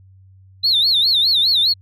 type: tone with vibrato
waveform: sine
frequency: 3951 Hz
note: B7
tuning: in tune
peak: -11 dBFS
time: 0.63-1.74 s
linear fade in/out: 20 ms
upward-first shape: sine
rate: 4.9 Hz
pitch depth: 190 cents each way
effects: tanh soft clip ceiling -9 dBFS + added 95 Hz sine -44 dBFS peak until 1.81 s